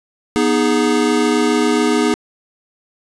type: chord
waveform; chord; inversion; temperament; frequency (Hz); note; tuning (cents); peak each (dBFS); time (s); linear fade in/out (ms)
square; G# minor; first; equal with one note detuned; 243.8 / 311.1 / 415.3; B3 / D#4 / G#4; -22 / 0 / 0; -18; 0.36-2.14; 0
effects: resampled to 22050 Hz + 7-bit